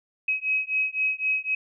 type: beating tone pair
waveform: sine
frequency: 2544 / 2547.9 Hz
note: D#7 / D#7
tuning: +38 / +40 cents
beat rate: 3.9 Hz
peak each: -26 dBFS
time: 0.28-1.55 s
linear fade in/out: 5 ms
effects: none